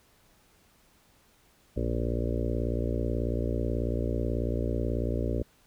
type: harmonic tone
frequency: 58.27 Hz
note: A#1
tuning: in tune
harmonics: 1 / 2 / 4 / 5 / 6 / 7 / 8 / 9 / 10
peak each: -30 / -33 / -36 / -37 / -38 / -38 / -39 / -40 / -40 dBFS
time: 1.76-5.43 s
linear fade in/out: 10 ms
effects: pink hiss -63 dBFS RMS until 5.66 s